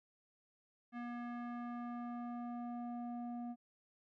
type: tone with low-pass filter sweep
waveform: square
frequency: 240 Hz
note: B3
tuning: 49 cents flat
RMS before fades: -44 dBFS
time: 0.92-3.56 s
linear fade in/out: 50 ms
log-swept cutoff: 1800 to 610 Hz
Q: 1.7
effects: none